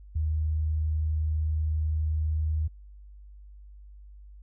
sine tone, 77.78 Hz, D#2, in tune, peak -24 dBFS, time 0.15-2.68 s, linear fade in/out 10 ms, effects added 50 Hz sine -45 dBFS peak until 4.42 s

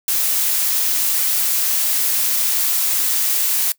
blue noise, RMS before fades -18 dBFS, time 0.08-3.72 s, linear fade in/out 2 ms, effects noise-tail reverb RT60 0.1 s tail -20 dB re dry

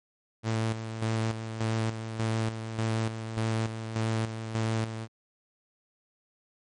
sawtooth tone with tremolo, 111.7 Hz, A2, 27 cents sharp, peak -22 dBFS, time 0.43-5.08 s, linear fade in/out 50 ms, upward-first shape square, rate 1.7 Hz, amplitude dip 60%, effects low-pass 9000 Hz 12 dB/octave + MP3 48 kbps

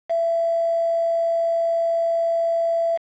sine tone with quantisation, 669 Hz, E5, 25 cents sharp, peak -18 dBFS, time 0.09-2.98 s, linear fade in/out 20 ms, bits 5, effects low-pass 2000 Hz 12 dB/octave

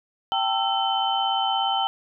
sine tone cluster, 782 / 899 / 1328 / 3061 Hz, G5 / A5 / E6 / G7, -4 / +37 / +12 / -42 cents, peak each -24 / -27 / -31 / -26 dBFS, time 0.32-1.87 s, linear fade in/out 0 ms, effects none

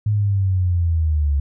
sine linear sweep, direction down, 106.9 to 69.3 Hz, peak -15 dBFS, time 0.06-1.4 s, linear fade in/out 5 ms, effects none

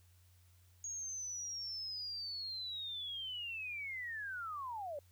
sine linear sweep, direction down, 6645 to 550 Hz, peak -40 dBFS, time 0.84-4.99 s, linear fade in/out 2 ms, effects added 89 Hz sine -63 dBFS peak until 5.11 s + white hiss -72 dBFS RMS until 5.11 s

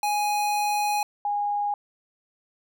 square / sine tone pair in turn, 831 / 821 Hz, G#5 / G#5, +1 / -20 cents, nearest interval unison, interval 21 cents, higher first, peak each -23 / -23 dBFS, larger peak neither, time 0.03-1.03 / 1.25-1.74 s, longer first, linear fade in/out 2 ms, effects none

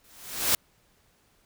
white noise with exponential growth, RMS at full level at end -20 dBFS, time 0.04-0.55 s, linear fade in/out 2 ms, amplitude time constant 110 ms, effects pink hiss -65 dBFS RMS until 1.45 s

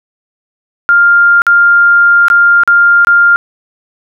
sine tone with dropouts, 1400 Hz, F6, 4 cents sharp, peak -3 dBFS, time 0.89-3.36 s, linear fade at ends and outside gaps 0 ms, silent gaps 1.419-1.467 / 2.283-2.301 / 2.635-2.676 / 3.048-3.071 s, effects none

